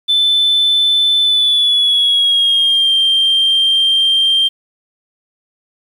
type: tone with pitch glide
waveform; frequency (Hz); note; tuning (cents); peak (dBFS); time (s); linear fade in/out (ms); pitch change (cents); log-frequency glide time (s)
sine; 3520 to 3172; A7 to G7; 0 to +20; -8; 0.08-4.49; 20; -180; 1.22-2.93
effects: tanh soft clip ceiling -6 dBFS + 7-bit